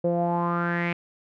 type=tone with low-pass filter sweep; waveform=sawtooth; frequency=172.2 Hz; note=F3; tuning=24 cents flat; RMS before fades=-25 dBFS; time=0.04-0.93 s; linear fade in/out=5 ms; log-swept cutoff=510 to 2400 Hz; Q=5.9; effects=none